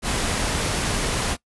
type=low-pass noise; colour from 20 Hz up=pink; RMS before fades=-24 dBFS; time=0.02-1.37 s; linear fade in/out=50 ms; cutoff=11000 Hz; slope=96 dB/octave; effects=noise-tail reverb RT60 0.1 s tail -21 dB re dry